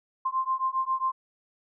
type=beating tone pair; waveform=sine; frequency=1046.5 / 1053.9 Hz; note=C6 / C6; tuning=0 / +12 cents; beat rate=7.4 Hz; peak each=-28 dBFS; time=0.25-1.12 s; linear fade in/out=10 ms; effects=none